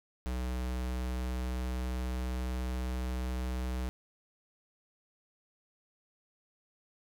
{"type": "tone with pitch glide", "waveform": "square", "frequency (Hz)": [62.5, 62.9], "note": ["B1", "B1"], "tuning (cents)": [21, 32], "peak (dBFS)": -33, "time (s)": [0.26, 3.89], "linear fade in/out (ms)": 0, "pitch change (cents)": 11, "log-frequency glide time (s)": [0.43, 3.66], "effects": []}